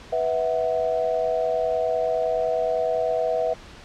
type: chord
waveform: sine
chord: B suspended fourth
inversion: none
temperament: equal with one note detuned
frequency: 493.9 / 650.2 / 740 Hz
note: B4 / E5 / F#5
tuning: 0 / -24 / 0 cents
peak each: -25 / -23 / -29 dBFS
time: 0.12-3.54 s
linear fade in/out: 10 ms
effects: pink hiss -44 dBFS RMS until 3.84 s + low-pass 5000 Hz 12 dB/octave